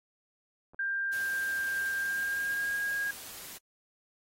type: clicks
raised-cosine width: 1 ms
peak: -46 / -38 dBFS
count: 2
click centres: 0.735 / 0.745 s
type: tone with pitch glide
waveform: sine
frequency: 1590 to 1632.8 Hz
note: G6 to G#6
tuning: +24 to -30 cents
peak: -29 dBFS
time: 0.79-3.11 s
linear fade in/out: 5 ms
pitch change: +46 cents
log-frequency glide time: 1.93-2.76 s
type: noise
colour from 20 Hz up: white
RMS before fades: -45 dBFS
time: 1.12-3.58 s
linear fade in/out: 10 ms
effects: AAC 48 kbps